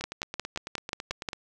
two click trains, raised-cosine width 0.2 ms, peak -13 / -18 dBFS, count 8 / 13, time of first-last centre 0.04-1.288 / 0.01-1.332 s, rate 5.61 / 9.08 Hz, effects none

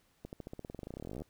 accelerating click train, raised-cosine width 2 ms, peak -29 dBFS, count 28, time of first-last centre 0.25-1.22 s, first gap 79 ms, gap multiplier 0.93, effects pink hiss -71 dBFS RMS until 1.29 s

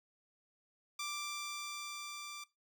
10% pulse tone with level ramp, 1178 Hz, D6, 5 cents sharp, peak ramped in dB -30 to -37 dBFS, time 0.99-2.44 s, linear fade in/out 5 ms, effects noise-tail reverb RT60 0.2 s tail -18 dB re dry

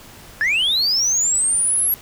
sine linear sweep, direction up, 1666 to 11610 Hz, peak -13 dBFS, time 0.41-1.94 s, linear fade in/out 0 ms, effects tanh soft clip ceiling -14 dBFS + pink hiss -42 dBFS RMS until 2.01 s

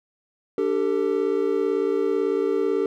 triangle chord, D suspended fourth, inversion none, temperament equal with one note detuned, 293.7 / 392 / 450 Hz, D4 / G4 / A4, 0 / 0 / +39 cents, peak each -26 / -21 / -22 dBFS, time 0.58-2.86 s, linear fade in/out 2 ms, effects none

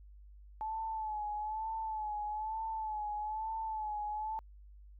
sine tone with vibrato, 863 Hz, A5, 34 cents flat, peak -35 dBFS, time 0.61-4.39 s, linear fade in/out 0 ms, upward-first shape sine, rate 1.1 Hz, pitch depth 52 cents each way, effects added 50 Hz sine -52 dBFS peak until 4.99 s

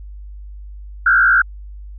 sine tone with frequency modulation, 1480 Hz, F#6, in tune, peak -9 dBFS, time 1.06-1.42 s, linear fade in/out 5 ms, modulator 60.1 Hz, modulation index 1.8, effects added 50 Hz sine -31 dBFS peak until 1.98 s

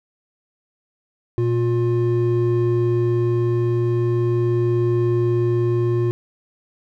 triangle tone pair together, 118.37 / 354.7 Hz, A#2 / F4, +27 / +27 cents, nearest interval octave + perfect fifth, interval 1900 cents, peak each -17 dBFS, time 1.38-6.11 s, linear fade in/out 0 ms, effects none

